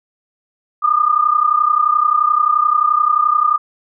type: tone pair together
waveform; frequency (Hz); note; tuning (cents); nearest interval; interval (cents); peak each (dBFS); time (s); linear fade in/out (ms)
sine; 1197 / 1228.5; D6 / D#6; +33 / -22; unison; 45; -14; 0.82-3.58; 20
effects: none